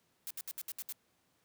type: noise bursts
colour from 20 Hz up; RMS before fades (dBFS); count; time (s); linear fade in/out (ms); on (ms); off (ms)
blue; -41; 7; 0.27-0.924; 0; 36; 67
effects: pink hiss -74 dBFS RMS until 1.44 s + high-pass 100 Hz 12 dB/octave